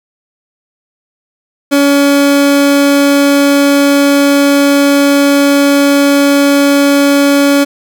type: tone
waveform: 30% pulse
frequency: 282.5 Hz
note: C#4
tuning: 33 cents sharp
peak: -3 dBFS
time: 1.71-7.65 s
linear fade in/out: 20 ms
effects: none